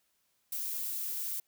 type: noise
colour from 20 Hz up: violet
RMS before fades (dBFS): -36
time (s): 0.52-1.4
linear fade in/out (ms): 5
effects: white hiss -75 dBFS RMS until 1.47 s